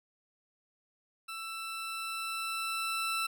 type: tone with level ramp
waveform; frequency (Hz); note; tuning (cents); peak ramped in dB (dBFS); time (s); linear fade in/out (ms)
20% pulse; 1330; E6; +15; -34 to -25; 1.28-3.27; 10
effects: none